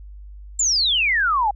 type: exponential sweep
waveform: sine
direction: down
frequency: 7490 to 784 Hz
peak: -16 dBFS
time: 0.59-1.51 s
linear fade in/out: 5 ms
effects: added 50 Hz sine -36 dBFS peak until 1.55 s